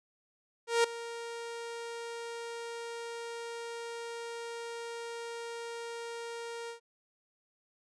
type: tone with ADSR envelope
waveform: sawtooth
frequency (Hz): 466.2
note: A#4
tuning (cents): 0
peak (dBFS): -18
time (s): 0.67-6.8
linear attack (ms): 170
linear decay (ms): 6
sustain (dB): -17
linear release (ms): 110
effects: resampled to 22050 Hz